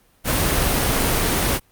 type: tone in noise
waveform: sine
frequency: 267.9 Hz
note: C4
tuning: 41 cents sharp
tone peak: -28 dBFS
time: 0.9-1.1 s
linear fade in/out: 50 ms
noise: pink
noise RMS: -19 dBFS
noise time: 0.24-1.6 s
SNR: -12 dB
effects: pink hiss -58 dBFS RMS until 1.71 s + Opus 32 kbps